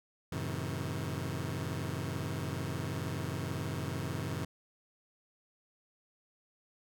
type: chord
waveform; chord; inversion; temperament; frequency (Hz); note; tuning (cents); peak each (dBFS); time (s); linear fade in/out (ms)
sawtooth; F# diminished seventh; none; just; 92.5 / 111 / 133.2 / 159.84; F#2 / A2 / C3 / Eb3; 0 / +16 / +31 / +47; -36 / -38 / -35 / -36; 0.32-4.45; 5
effects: none